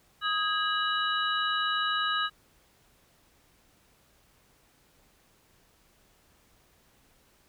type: tone cluster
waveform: sine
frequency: 1255 / 1641 / 2933 / 3892 Hz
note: D#6 / G#6 / F#7 / B7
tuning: +15 / -21 / -16 / -26 cents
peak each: -29 / -31 / -33 / -34 dBFS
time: 0.21-2.3 s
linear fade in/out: 50 ms
effects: pink hiss -64 dBFS RMS until 7.48 s